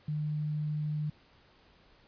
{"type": "tone with quantisation", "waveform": "sine", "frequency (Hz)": 151.1, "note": "D3", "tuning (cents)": 50, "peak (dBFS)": -30, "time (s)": [0.08, 1.1], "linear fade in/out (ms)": 5, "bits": 10, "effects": ["pink hiss -62 dBFS RMS until 2.07 s", "resampled to 11025 Hz"]}